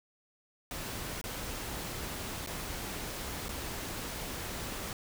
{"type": "noise with dropouts", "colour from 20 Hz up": "pink", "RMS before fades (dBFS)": -39, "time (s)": [0.71, 4.93], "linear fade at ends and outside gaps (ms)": 1, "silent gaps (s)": [[1.214, 1.24], [2.463, 2.472], [3.484, 3.491]], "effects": []}